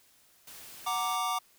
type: noise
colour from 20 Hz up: white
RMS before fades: -48 dBFS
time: 0.47-1.16 s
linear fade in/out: 5 ms
type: chord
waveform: square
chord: Gb augmented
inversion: none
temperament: equal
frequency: 740 / 932.3 / 1174.7 Hz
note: Gb5 / Bb5 / D6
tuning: 0 / 0 / 0 cents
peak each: -35 / -36 / -32 dBFS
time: 0.86-1.39 s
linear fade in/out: 10 ms
effects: white hiss -63 dBFS RMS until 1.58 s